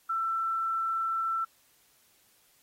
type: tone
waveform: sine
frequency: 1337 Hz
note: E6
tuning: 24 cents sharp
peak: -27 dBFS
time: 0.09-1.45 s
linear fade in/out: 10 ms
effects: white hiss -65 dBFS RMS until 2.62 s + AAC 48 kbps